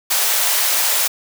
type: high-pass noise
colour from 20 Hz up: white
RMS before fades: -17 dBFS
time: 0.1-1.08 s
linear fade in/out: 10 ms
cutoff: 510 Hz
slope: 24 dB/octave
effects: none